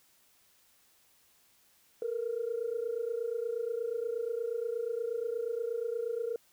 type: tone pair together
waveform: sine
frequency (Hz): 449.6 / 478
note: A4 / A#4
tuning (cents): +37 / +43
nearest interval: minor second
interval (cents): 106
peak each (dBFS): -34 / -33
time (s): 2.02-6.36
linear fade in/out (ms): 2
effects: tanh soft clip ceiling -25 dBFS + white hiss -66 dBFS RMS until 6.52 s